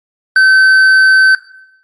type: tone with hard clipping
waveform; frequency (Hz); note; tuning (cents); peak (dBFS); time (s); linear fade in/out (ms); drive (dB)
sine; 1536; G6; -36; -5; 0.36-1.35; 2; 4
effects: noise-tail reverb RT60 0.8 s tail -17 dB re dry + MP3 48 kbps